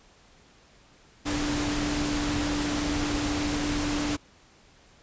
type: tone in noise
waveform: sine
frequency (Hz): 293.9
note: D4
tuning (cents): +1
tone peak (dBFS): -28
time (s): 1.25-4.17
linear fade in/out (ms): 20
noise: pink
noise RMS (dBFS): -30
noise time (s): 1.25-4.17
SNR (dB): -1
effects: pink hiss -57 dBFS RMS until 5.02 s + resampled to 16000 Hz